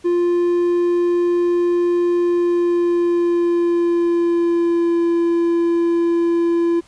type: tone with pitch glide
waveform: triangle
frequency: 349.2 to 339.7 Hz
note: F4 to F4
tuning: 0 to -48 cents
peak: -12 dBFS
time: 0.04-6.81 s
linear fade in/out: 20 ms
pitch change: -48 cents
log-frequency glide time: 2.2-5.02 s
effects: pink hiss -51 dBFS RMS until 6.87 s + resampled to 22050 Hz